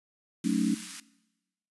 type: high-pass noise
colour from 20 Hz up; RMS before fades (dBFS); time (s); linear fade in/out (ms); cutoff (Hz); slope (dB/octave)
white; -41; 0.44-1; 2; 1200; 24
type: chord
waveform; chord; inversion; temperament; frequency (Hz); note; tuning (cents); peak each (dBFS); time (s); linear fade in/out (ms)
sine; D# half-diminished seventh; first; equal; 185 / 220 / 277.2 / 311.1; F#3 / A3 / C#4 / D#4; 0 / 0 / 0 / 0; -30 / -29 / -29 / -33; 0.44-0.75; 10
effects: noise-tail reverb RT60 1.0 s tail -20 dB re dry + resampled to 24000 Hz